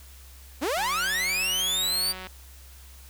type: linear sweep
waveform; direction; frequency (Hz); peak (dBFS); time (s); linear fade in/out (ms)
sawtooth; up; 233.1 to 4699; -21; 0.61-2.13; 20
type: click train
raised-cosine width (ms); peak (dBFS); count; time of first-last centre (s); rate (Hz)
0.3; -23; 280; 0.77-2.27; 186
effects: added 66 Hz sine -46 dBFS peak until 3.09 s + white hiss -52 dBFS RMS until 3.09 s